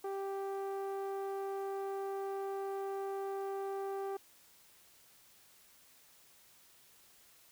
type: tone with low-pass filter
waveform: sawtooth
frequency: 392 Hz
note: G4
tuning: in tune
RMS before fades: -39 dBFS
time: 0.04-4.17 s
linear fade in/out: 5 ms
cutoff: 920 Hz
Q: 1.1
effects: white hiss -63 dBFS RMS until 7.51 s